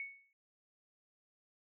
sine tone with exponential decay, 2217 Hz, C#7, in tune, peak -37 dBFS, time 0-0.33 s, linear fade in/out 1 ms, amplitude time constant 70 ms, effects none

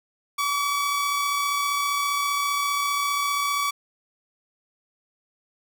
sawtooth tone pair together, 1108.7 / 1143.8 Hz, C#6 / D6, 0 / -46 cents, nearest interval minor second, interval 54 cents, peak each -31 / -19 dBFS, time 0.38-3.71 s, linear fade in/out 10 ms, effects none

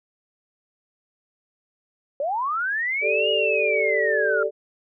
sine linear two-way sweep, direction up then down, 537 to 2897 to 1368 Hz, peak -22 dBFS, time 2.2-4.43 s, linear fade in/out 2 ms, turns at 3.3 s
sine chord, G suspended second, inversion none, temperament just, 392 / 441 / 588 Hz, G4 / A4 / D5, 0 / +4 / +2 cents, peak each -27 / -24 / -24 dBFS, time 3.01-4.51 s, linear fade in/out 50 ms
effects none

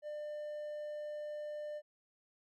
triangle tone, 598 Hz, D5, 31 cents sharp, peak -38 dBFS, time 0.02-1.82 s, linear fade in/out 50 ms, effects none

